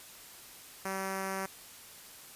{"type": "tone with notch filter", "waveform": "5% pulse", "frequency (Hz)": 192.1, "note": "G3", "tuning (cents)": -35, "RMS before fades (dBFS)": -36, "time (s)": [0.85, 1.46], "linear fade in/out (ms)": 2, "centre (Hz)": 3500, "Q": 0.77, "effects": ["white hiss -51 dBFS RMS until 2.35 s", "resampled to 32000 Hz"]}